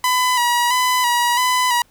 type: tone with vibrato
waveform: sawtooth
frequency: 982 Hz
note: B5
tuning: 10 cents flat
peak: -11 dBFS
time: 0.04-1.82 s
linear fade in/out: 2 ms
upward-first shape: square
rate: 1.5 Hz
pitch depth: 38 cents each way
effects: pink hiss -56 dBFS RMS until 1.9 s